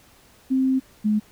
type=tone pair in turn; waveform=sine; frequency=262.7 / 212 Hz; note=C4 / G#3; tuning=+7 / +36 cents; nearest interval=major third; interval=371 cents; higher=first; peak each=-17 dBFS; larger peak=neither; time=0.5-0.8 / 1.04-1.2 s; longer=first; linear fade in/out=20 ms; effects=pink hiss -54 dBFS RMS until 1.31 s